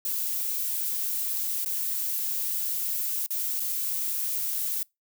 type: noise with dropouts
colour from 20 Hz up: violet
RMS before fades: -29 dBFS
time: 0.05-4.83 s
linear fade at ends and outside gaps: 2 ms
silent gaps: 1.647-1.659 / 3.263-3.305 / 3.598-3.602 s
effects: noise-tail reverb RT60 0.2 s tail -25 dB re dry